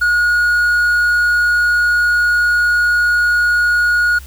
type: tone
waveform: triangle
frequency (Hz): 1445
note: F#6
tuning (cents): -41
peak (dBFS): -9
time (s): 0.01-4.19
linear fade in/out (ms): 10
effects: added 66 Hz sine -32 dBFS peak until 4.26 s + white hiss -42 dBFS RMS until 4.26 s